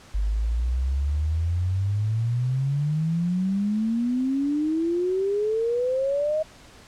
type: exponential sweep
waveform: sine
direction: up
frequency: 49 to 633 Hz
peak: -21 dBFS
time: 0.14-6.43 s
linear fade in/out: 10 ms
effects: pink hiss -49 dBFS RMS until 6.87 s + low-pass 8000 Hz 12 dB/octave